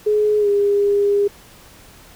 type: tone with pitch glide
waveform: sine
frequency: 422 to 405.5 Hz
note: G#4 to G#4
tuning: +28 to -41 cents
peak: -13 dBFS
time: 0.06-1.28 s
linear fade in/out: 10 ms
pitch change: -69 cents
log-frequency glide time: 0.39-0.48 s
effects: pink hiss -45 dBFS RMS until 2.15 s